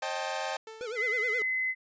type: chord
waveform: sawtooth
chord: A half-diminished seventh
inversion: first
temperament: equal with one note detuned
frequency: 534.9 / 622.3 / 784 / 880 Hz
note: C5 / Eb5 / G5 / A5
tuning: +38 / 0 / 0 / 0 cents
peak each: -34 / -33 / -32 / -34 dBFS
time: 0.02-0.57 s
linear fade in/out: 5 ms
type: tone with exponential decay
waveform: sawtooth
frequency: 442.5 Hz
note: A4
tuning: 10 cents sharp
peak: -37 dBFS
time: 0.67-1.5 s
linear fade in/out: 2 ms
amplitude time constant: 180 ms
type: tone with vibrato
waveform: square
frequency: 460.2 Hz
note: A#4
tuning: 22 cents flat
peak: -35 dBFS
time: 0.81-1.42 s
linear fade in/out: 0 ms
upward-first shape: sine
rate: 9.5 Hz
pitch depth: 160 cents each way
type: tone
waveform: sine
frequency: 2039 Hz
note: C7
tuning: 45 cents flat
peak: -27 dBFS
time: 0.95-1.75 s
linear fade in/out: 50 ms
effects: resampled to 16000 Hz